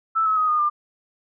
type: tone with pitch steps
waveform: sine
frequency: 1318.5 / 1286.9 / 1256.1 / 1225.9 / 1196.6 Hz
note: E6 / E6 / D#6 / D#6 / D6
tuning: 0 / -42 / +16 / -26 / +32 cents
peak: -17 dBFS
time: 0.15-0.7 s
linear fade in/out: 20 ms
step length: 110 ms
effects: none